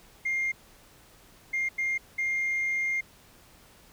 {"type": "tone bursts at uneven times", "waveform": "sine", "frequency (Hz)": 2116, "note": "C7", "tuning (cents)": 19, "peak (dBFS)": -24, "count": 4, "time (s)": [[0.25, 0.52], [1.53, 1.69], [1.78, 1.98], [2.18, 3.01]], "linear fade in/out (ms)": 10, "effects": ["tanh soft clip ceiling -23 dBFS", "pink hiss -56 dBFS RMS until 3.92 s"]}